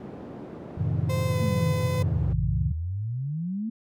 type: band-pass noise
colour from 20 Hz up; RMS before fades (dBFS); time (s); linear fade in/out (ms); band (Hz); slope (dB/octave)
white; -40; 0-2.33; 2; 120 to 360; 12
type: chord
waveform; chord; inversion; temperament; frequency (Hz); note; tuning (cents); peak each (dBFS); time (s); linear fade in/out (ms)
sine; F# diminished seventh; none; just; 92.5 / 111 / 133.2 / 159.84; F#2 / A2 / C3 / Eb3; 0 / +16 / +31 / +47; -29; 0.77-2.72; 10
type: tone with pitch glide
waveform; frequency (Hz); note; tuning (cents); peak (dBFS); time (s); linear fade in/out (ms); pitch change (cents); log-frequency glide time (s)
35% pulse; 518 to 507; C5 to B4; -17 to +45; -28; 1.09-2.03; 10; -38; 1.27-1.36
type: exponential two-way sweep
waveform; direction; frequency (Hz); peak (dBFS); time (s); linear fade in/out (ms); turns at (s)
sine; down then up; 231 to 53.2 to 231; -27; 1.41-3.7; 10; 2.42
effects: none